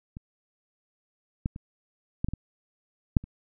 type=clicks; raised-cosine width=5 ms; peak=-26 / -14 / -26 / -14 / -17 / -19 / -6 / -28 dBFS; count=8; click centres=0.169 / 1.459 / 1.561 / 2.245 / 2.286 / 2.336 / 3.168 / 3.24 s; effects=none